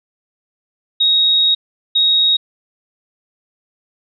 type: tone bursts at uneven times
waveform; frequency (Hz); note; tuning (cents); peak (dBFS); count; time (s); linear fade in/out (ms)
sine; 3771; A#7; +19; -10; 2; 1-1.55 / 1.95-2.37; 10
effects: none